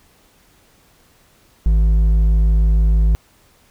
sine tone with hard clipping, 53.2 Hz, G#1, 42 cents sharp, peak -12 dBFS, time 1.66-3.15 s, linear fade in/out 0 ms, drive 5 dB, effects pink hiss -54 dBFS RMS until 3.7 s

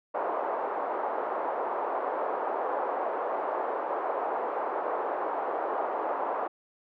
white band-pass noise, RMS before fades -31 dBFS, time 0.14-6.48 s, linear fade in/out 10 ms, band 410 to 1000 Hz, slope 24 dB/octave, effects none

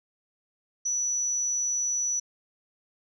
sine tone, 5920 Hz, F#8, in tune, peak -24 dBFS, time 0.85-2.2 s, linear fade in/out 10 ms, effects tanh soft clip ceiling -20 dBFS

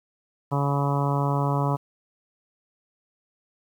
harmonic tone, 141.3 Hz, C#3, 34 cents sharp, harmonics 1 / 2 / 3 / 4 / 5 / 6 / 7 / 8 / 9, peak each -23 / -31 / -33 / -33 / -33 / -34 / -30 / -35 / -37 dBFS, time 0.51-1.77 s, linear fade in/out 20 ms, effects 9-bit

